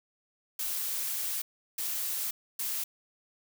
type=noise bursts at uneven times; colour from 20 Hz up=blue; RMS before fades=-33 dBFS; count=3; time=0.59-1.42 / 1.78-2.31 / 2.59-2.84 s; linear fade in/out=5 ms; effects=none